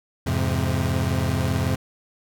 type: chord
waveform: 30% pulse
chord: F minor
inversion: none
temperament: equal with one note detuned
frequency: 85.41 / 103.83 / 130.81 Hz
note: F2 / Ab2 / C3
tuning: -38 / 0 / 0 cents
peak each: -22 / -24 / -22 dBFS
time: 0.26-1.76 s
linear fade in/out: 10 ms
effects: none